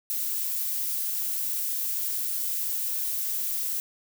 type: noise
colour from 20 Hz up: violet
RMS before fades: -29 dBFS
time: 0.1-3.8 s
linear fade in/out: 0 ms
effects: none